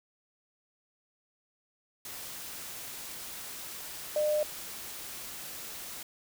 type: tone in noise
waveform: sine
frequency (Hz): 603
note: D5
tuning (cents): +46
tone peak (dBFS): -25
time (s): 4.16-4.43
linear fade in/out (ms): 2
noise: white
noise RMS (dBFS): -42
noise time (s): 2.05-6.03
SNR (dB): +14
effects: none